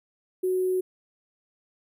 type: tone with sample-and-hold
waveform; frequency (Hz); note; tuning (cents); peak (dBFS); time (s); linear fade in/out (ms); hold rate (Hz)
sine; 370; F#4; 0; -22; 0.43-0.81; 10; 11025
effects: none